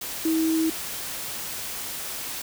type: tone in noise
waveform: sine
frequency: 321.6 Hz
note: E4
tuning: 43 cents flat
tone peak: -20 dBFS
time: 0.25-0.7 s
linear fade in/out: 5 ms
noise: white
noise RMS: -33 dBFS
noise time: 0.01-2.42 s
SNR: +10 dB
effects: none